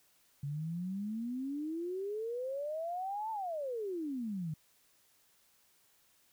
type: exponential two-way sweep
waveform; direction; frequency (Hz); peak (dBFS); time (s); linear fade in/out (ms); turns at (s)
sine; up then down; 138.59 to 901 to 148.7; -35; 0.43-4.54; 5; 3.31
effects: white hiss -69 dBFS RMS until 6.32 s